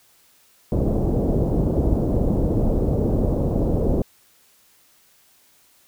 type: low-pass noise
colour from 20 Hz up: pink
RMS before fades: -20 dBFS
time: 0.72-4.02 s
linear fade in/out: 2 ms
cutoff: 570 Hz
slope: 24 dB/octave
effects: white hiss -57 dBFS RMS until 5.87 s